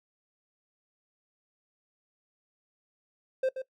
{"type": "tone with echo", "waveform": "triangle", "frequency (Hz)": 523, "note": "C5", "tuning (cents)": -1, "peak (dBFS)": -22, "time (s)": [3.43, 3.49], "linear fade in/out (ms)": 5, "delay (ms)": 130, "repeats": 1, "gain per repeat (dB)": -9, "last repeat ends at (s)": 3.62, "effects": ["noise-tail reverb RT60 0.1 s tail -19 dB re dry"]}